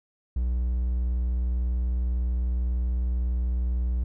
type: tone with vibrato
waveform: triangle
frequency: 60.9 Hz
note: B1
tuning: 24 cents flat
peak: -21 dBFS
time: 0.36-4.04 s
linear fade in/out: 5 ms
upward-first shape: square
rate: 20 Hz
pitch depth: 55 cents each way
effects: none